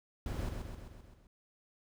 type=noise with echo; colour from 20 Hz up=brown; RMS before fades=-38 dBFS; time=0.26-0.49 s; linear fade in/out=2 ms; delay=130 ms; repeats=6; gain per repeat=-4 dB; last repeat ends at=1.27 s; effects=none